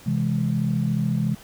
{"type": "chord", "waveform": "sine", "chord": "C augmented", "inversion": "none", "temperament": "equal", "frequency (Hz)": [130.81, 164.81, 207.7], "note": ["C3", "E3", "G#3"], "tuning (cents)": [0, 0, 0], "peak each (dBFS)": -24, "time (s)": [0.06, 1.35], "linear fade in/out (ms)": 10, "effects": ["tanh soft clip ceiling -11 dBFS", "pink hiss -47 dBFS RMS until 1.43 s"]}